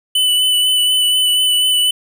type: tone with vibrato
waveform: square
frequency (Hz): 2993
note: F#7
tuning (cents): +19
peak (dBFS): -12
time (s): 0.15-1.91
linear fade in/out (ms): 5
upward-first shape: sine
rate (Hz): 4.1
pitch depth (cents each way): 17
effects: none